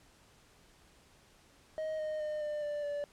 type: tone with pitch steps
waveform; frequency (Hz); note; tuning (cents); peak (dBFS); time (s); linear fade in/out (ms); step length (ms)
triangle; 627 / 617.3 / 607.7 / 598.3 / 589.1 / 580; D#5 / D#5 / D#5 / D5 / D5 / D5; +13 / -14 / -41 / +32 / +5 / -22; -32; 1.78-3.04; 0; 210
effects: pink hiss -63 dBFS RMS until 3.12 s + low-pass 10000 Hz 12 dB/octave